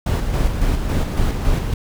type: noise with tremolo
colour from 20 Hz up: brown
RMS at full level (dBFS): -17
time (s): 0.06-1.74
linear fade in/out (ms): 5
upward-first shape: square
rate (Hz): 3.6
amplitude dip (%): 40
effects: none